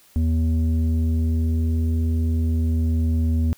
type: tone pair together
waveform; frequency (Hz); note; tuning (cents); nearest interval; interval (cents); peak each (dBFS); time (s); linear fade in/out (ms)
sine; 80.36 / 240.8; E2 / B3; -44 / -44; octave + perfect fifth; 1900; -16 / -23; 0.16-3.53; 0
effects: tanh soft clip ceiling -15 dBFS + white hiss -54 dBFS RMS until 3.57 s